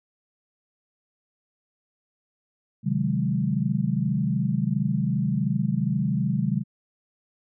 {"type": "chord", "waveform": "sine", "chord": "Ab dominant seventh", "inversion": "first", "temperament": "equal with one note detuned", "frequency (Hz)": [130.81, 152.45, 185, 207.7], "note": ["C3", "Eb3", "Gb3", "Ab3"], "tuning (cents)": [0, -35, 0, 0], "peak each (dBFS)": -27, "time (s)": [2.83, 6.64], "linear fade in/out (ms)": 50, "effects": []}